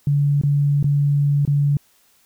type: tone with dropouts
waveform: sine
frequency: 143.4 Hz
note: D3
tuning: 41 cents flat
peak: -14 dBFS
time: 0.07-1.77 s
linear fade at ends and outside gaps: 2 ms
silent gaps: 0.414-0.435 / 0.828-0.842 / 1.452-1.476 s
effects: white hiss -58 dBFS RMS until 2.25 s